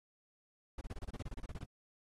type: noise bursts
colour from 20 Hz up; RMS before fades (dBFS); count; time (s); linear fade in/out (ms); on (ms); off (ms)
brown; -42; 15; 0.78-1.638; 5; 32; 27
effects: AAC 32 kbps